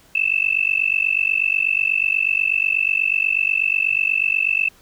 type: tone with amplitude modulation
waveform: sine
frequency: 2637 Hz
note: E7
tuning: in tune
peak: -12 dBFS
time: 0.15-4.69 s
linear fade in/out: 5 ms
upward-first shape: sine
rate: 48.2 Hz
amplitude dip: 100%
effects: pink hiss -52 dBFS RMS until 4.81 s